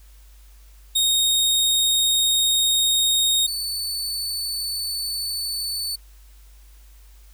sawtooth tone pair in turn, 3725 / 4487 Hz, A#7 / C#8, -2 / +20 cents, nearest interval minor third, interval 322 cents, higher second, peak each -14 / -22 dBFS, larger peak first, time 0.95-3.47 / 3.47-5.96 s, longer first, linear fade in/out 10 ms, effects added 50 Hz sine -45 dBFS peak until 7.33 s + white hiss -57 dBFS RMS until 7.33 s

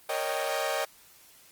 sawtooth chord, Eb dominant seventh, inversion second, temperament equal with one note detuned, 466.2 / 554.4 / 619 / 784 Hz, Bb4 / Db5 / Eb5 / G5, 0 / 0 / -9 / 0 cents, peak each -33 / -29 / -28 / -30 dBFS, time 0.09-0.85 s, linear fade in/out 5 ms, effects white hiss -56 dBFS RMS until 1.51 s + Opus 24 kbps

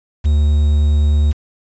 triangle tone with quantisation, 74.2 Hz, D2, 18 cents sharp, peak -8 dBFS, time 0.24-1.33 s, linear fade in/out 20 ms, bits 6, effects resampled to 16000 Hz

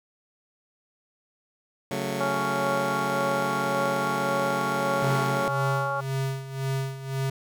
15% pulse chord, F# minor, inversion second, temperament just, 138.75 / 185 / 222 Hz, C#3 / F#3 / A3, +2 / 0 / +16 cents, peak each -26 dBFS, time 1.91-5.48 s, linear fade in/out 2 ms
harmonic tone, 278.4 Hz, C#4, 8 cents sharp, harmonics 2 / 3 / 4 / 5, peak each -31 / -31 / -31 / -31 dBFS, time 2.2-6.01 s, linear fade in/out 10 ms
square tone with tremolo, 134.6 Hz, C3, 49 cents sharp, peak -25 dBFS, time 5.02-7.3 s, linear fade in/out 5 ms, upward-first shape sine, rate 1.9 Hz, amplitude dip 75%
effects none

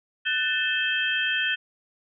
sine tone cluster, 1502 / 1773 / 2614 / 3163 Hz, F#6 / A6 / E7 / G7, +26 / +13 / -15 / +15 cents, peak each -28 dBFS, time 0.25-1.56 s, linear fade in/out 20 ms, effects none

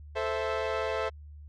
sawtooth chord, A minor, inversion none, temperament equal with one note detuned, 438.2 / 523.3 / 659.3 Hz, A4 / C5 / E5, -7 / 0 / 0 cents, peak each -29 dBFS, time 0.15-1.1 s, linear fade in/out 20 ms, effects added 74 Hz sine -44 dBFS peak until 1.48 s + low-pass 3000 Hz 12 dB/octave

